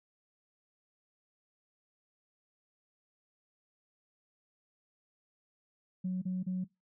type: tone bursts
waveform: sine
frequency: 184.1 Hz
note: F#3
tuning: 8 cents flat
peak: -30 dBFS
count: 3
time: 6.04-6.644 s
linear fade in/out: 10 ms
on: 180 ms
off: 32 ms
effects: noise-tail reverb RT60 0.2 s tail -22 dB re dry + tanh soft clip ceiling -27 dBFS